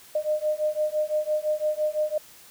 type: beating tone pair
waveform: sine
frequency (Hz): 607 / 612.9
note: D#5 / D#5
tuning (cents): -43 / -26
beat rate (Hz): 5.9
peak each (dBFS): -26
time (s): 0.15-2.18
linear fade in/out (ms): 5
effects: white hiss -50 dBFS RMS until 2.5 s